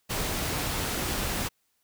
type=noise; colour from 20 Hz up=pink; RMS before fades=-30 dBFS; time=0.09-1.49 s; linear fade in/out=20 ms; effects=white hiss -73 dBFS RMS until 1.83 s